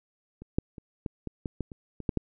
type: clicks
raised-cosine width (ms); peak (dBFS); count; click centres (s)
3; -30 / -11 / -29 / -19 / -21 / -19 / -18 / -29 / -25 / -13 / -13; 11; 0.42 / 0.585 / 0.782 / 1.062 / 1.273 / 1.458 / 1.607 / 1.718 / 2.003 / 2.092 / 2.173
effects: none